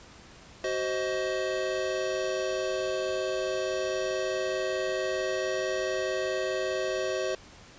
square chord, C diminished, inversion second, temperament just, 376.7 / 523.3 / 627.9 Hz, Gb4 / C5 / Eb5, +31 / 0 / +16 cents, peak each -33 dBFS, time 0.64-7.35 s, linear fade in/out 2 ms, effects pink hiss -51 dBFS RMS until 7.78 s + resampled to 16000 Hz

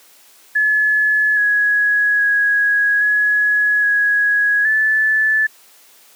sine tone with pitch steps, 1711 / 1672 / 1660 / 1684 / 1666 / 1743 Hz, A6 / G#6 / G#6 / G#6 / G#6 / A6, -49 / +11 / -1 / +24 / +5 / -17 cents, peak -12 dBFS, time 0.55-5.47 s, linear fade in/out 10 ms, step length 820 ms, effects white hiss -48 dBFS RMS until 6.15 s + high-pass 300 Hz 12 dB/octave

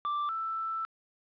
triangle / sine tone pair in turn, 1174.7 / 1325.5 Hz, D6 / E6, 0 / +9 cents, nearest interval major second, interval 209 cents, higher second, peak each -27 / -31 dBFS, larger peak first, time 0.05-0.29 / 0.29-0.85 s, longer second, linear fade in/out 0 ms, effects resampled to 11025 Hz + 11-bit

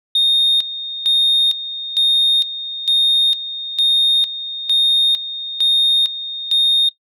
sine tone with tremolo, 3684 Hz, A#7, 21 cents flat, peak -9 dBFS, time 0.15-6.89 s, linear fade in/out 5 ms, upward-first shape square, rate 1.1 Hz, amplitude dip 80%, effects noise-tail reverb RT60 0.1 s tail -18 dB re dry + tanh soft clip ceiling -9 dBFS

